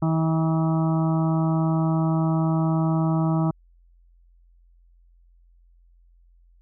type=harmonic tone with a mistuned harmonic; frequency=160.8 Hz; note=E3; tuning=43 cents flat; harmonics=1 / 2 / 4 / 5 / 6 / 7 / 8; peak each=-20 / -26 / -32 / -34 / -36 / -37 / -38 dBFS; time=0.02-3.51 s; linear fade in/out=5 ms; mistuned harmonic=7; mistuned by=+25 cents; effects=added 43 Hz sine -53 dBFS peak until 6.61 s